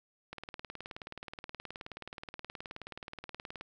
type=click train; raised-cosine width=0.3 ms; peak=-26 dBFS; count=63; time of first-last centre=0.33-3.61 s; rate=18.9 Hz; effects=none